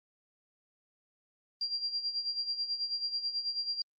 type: tone with tremolo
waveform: sine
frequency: 4756 Hz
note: D8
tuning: 21 cents sharp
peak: -29 dBFS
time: 1.61-3.82 s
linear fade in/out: 2 ms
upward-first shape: sine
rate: 9.2 Hz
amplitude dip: 70%
effects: Opus 24 kbps